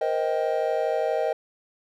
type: chord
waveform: triangle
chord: C minor seventh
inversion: third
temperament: just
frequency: 470.9 / 523.3 / 627.9 / 784.9 Hz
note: Bb4 / C5 / Eb5 / G5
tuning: +18 / 0 / +16 / +2 cents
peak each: -26 / -27 / -24 / -28 dBFS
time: 0.01-1.33 s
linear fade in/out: 5 ms
effects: none